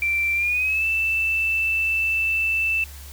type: tone with pitch glide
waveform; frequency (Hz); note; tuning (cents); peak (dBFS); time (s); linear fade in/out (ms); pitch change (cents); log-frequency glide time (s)
sine; 2349 to 2652; D7 to E7; 0 to +10; -19; 0.02-2.84; 2; +210; 0.34-0.85
effects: added 70 Hz sine -38 dBFS peak until 3.12 s + white hiss -44 dBFS RMS until 3.12 s